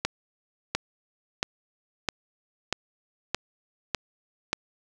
accelerating click train, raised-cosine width 0.2 ms, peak -7 dBFS, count 8, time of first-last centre 0.05-4.53 s, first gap 700 ms, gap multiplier 0.97, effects none

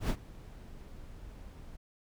brown noise with ADSR envelope, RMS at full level -25 dBFS, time 0-1.77 s, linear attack 94 ms, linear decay 64 ms, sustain -23 dB, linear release 13 ms, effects none

